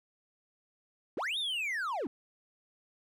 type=linear two-way sweep; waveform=triangle; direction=up then down; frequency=226.8 to 3766 to 226.8 Hz; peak=-30 dBFS; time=1.17-2.07 s; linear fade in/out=2 ms; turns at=1.38 s; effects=none